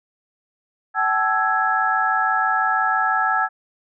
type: tone cluster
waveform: sine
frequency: 759 / 865 / 1323 / 1665 Hz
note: F#5 / A5 / E6 / G#6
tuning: +44 / -30 / +6 / +4 cents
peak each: -23 / -24 / -21 / -22 dBFS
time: 0.94-3.49 s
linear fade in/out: 50 ms
effects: none